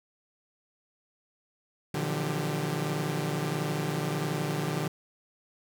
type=tone cluster; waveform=sawtooth; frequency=118.6 / 148.9 / 170.4 / 181.7 / 392.2 Hz; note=A#2 / D3 / F3 / F#3 / G4; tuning=+30 / +24 / -42 / -31 / +1 cents; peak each=-36 / -27 / -32 / -34 / -33 dBFS; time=1.94-4.88 s; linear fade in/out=5 ms; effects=none